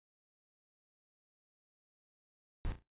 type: noise with echo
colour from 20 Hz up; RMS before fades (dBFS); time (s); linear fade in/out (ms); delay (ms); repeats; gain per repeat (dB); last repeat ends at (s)
brown; -36; 2.65-2.72; 0; 34; 3; -10; 2.822
effects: noise-tail reverb RT60 0.2 s tail -19 dB re dry + resampled to 8000 Hz